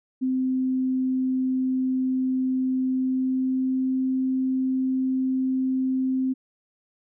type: tone with pitch glide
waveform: sine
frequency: 259 to 260.8 Hz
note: C4 to C4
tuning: -17 to -5 cents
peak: -21 dBFS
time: 0.21-6.34 s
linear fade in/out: 20 ms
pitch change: +12 cents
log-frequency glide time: 2.88-4.01 s
effects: none